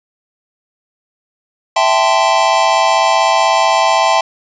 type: chord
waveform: square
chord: A minor seventh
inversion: second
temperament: equal with one note detuned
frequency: 659.3 / 784 / 880 / 1036.9 Hz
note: E5 / G5 / A5 / C6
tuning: 0 / 0 / 0 / -16 cents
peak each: -16 dBFS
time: 1.76-4.21 s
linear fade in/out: 5 ms
effects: resampled to 16000 Hz + 7-bit